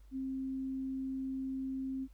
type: tone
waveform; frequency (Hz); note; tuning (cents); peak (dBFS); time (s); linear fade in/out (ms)
sine; 265; C4; +22; -35; 0.11-2.08; 50
effects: added 50 Hz sine -54 dBFS peak until 2.13 s + pink hiss -73 dBFS RMS until 2.13 s